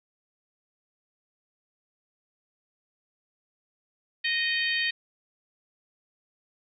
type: harmonic tone with a mistuned harmonic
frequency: 621 Hz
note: D#5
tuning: 3 cents flat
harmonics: 3 / 4 / 5 / 6 / 7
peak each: -28 / -30 / -32 / -34 / -35 dBFS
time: 4.24-4.91 s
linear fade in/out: 10 ms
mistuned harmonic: 7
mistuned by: +28 cents
effects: none